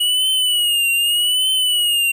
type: tone with vibrato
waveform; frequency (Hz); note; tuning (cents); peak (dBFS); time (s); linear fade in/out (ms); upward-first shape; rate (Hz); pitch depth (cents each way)
square; 2911; F#7; -29; -15; 0-2.12; 10; triangle; 0.83; 97
effects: 9-bit